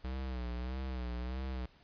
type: tone with vibrato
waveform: square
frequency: 62.8 Hz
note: B1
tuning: 30 cents sharp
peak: -37 dBFS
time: 0.04-1.66 s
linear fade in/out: 5 ms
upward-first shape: sine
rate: 1.6 Hz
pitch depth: 82 cents each way
effects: pink hiss -64 dBFS RMS until 1.83 s + resampled to 11025 Hz